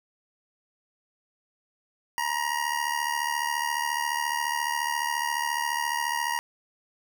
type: tone with amplitude modulation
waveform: 25% pulse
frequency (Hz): 947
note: A#5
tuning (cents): +27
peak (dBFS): -19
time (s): 2.18-6.39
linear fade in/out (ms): 0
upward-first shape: sine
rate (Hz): 74.4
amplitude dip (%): 75
effects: none